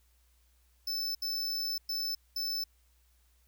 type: tone bursts at uneven times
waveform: square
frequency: 5274 Hz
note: E8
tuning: in tune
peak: -32 dBFS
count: 4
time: 0.87-1.15 / 1.22-1.78 / 1.89-2.15 / 2.36-2.64 s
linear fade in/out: 5 ms
effects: added 60 Hz sine -65 dBFS peak until 3.47 s + white hiss -72 dBFS RMS until 3.47 s